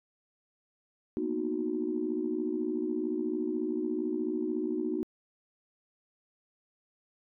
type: chord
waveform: sine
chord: B major seventh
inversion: third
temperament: equal with one note detuned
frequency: 233.1 / 246.9 / 311.1 / 367.9 Hz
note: A#3 / B3 / D#4 / F#4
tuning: 0 / 0 / 0 / -10 cents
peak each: -38 / -37 / -32 / -33 dBFS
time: 1.17-5.03 s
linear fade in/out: 0 ms
effects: tanh soft clip ceiling -19 dBFS

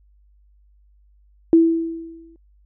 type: tone with exponential decay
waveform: sine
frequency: 329.6 Hz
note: E4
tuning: in tune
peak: -7 dBFS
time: 1.53-2.36 s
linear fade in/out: 1 ms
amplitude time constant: 180 ms
effects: added 50 Hz sine -52 dBFS peak until 2.65 s

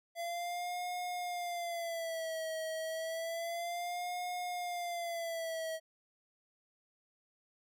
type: tone with vibrato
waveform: square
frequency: 677 Hz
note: E5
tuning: 46 cents sharp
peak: -37 dBFS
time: 0.15-5.8 s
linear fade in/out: 50 ms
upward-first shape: sine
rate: 0.3 Hz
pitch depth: 100 cents each way
effects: none

